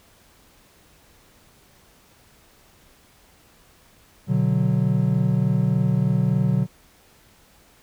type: chord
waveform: triangle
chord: B minor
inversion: none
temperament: equal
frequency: 123.47 / 146.83 / 185 Hz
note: B2 / D3 / F#3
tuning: 0 / 0 / 0 cents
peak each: -20 dBFS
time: 4.27-6.67 s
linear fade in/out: 50 ms
effects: pink hiss -55 dBFS RMS until 7.82 s